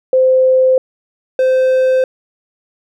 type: tone pair in turn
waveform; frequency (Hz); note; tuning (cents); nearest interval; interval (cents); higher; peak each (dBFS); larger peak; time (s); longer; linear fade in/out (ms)
sine / triangle; 518 / 518; C5 / C5; -17 / -17; unison; 0; neither; -7 / -7; neither; 0.13-0.78 / 1.39-2.04; neither; 2
effects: none